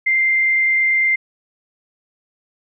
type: tone with frequency modulation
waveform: sine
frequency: 2093 Hz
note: C7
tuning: in tune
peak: -13 dBFS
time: 0.06-1.16 s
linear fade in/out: 10 ms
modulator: 29.1 Hz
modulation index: 0.5
effects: none